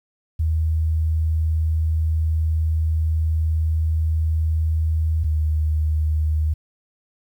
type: tone pair in turn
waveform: sine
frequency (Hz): 79.5 / 77.33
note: D#2 / D#2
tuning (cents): +38 / -10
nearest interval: unison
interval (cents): 48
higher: first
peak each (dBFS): -17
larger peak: neither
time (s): 0.39-5.24 / 5.24-6.54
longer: first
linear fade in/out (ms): 10
effects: 9-bit